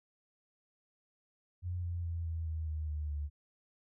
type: tone with pitch steps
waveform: sine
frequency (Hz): 89 / 86.57 / 84.2 / 81.9 / 79.66 / 77.48 / 75.36 / 73.3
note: F2 / F2 / E2 / E2 / D#2 / D#2 / D2 / D2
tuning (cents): +33 / -15 / +37 / -11 / +41 / -7 / +45 / -3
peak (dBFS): -34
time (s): 1.62-3.3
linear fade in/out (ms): 50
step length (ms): 210
effects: none